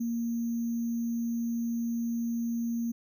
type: tone with sample-and-hold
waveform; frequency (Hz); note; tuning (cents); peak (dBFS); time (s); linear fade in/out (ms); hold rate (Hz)
sine; 233.1; A#3; 0; -28; 0-2.92; 10; 6300
effects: none